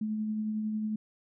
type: tone with tremolo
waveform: sine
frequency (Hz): 215.2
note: A3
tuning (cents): -38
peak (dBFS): -28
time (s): 0.01-0.96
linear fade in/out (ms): 5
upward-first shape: triangle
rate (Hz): 11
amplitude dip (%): 30
effects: none